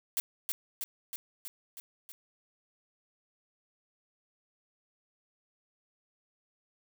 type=noise with echo; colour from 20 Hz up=blue; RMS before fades=-30 dBFS; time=0.17-0.2 s; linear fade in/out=0 ms; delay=320 ms; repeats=6; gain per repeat=-3 dB; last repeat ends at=2.12 s; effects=none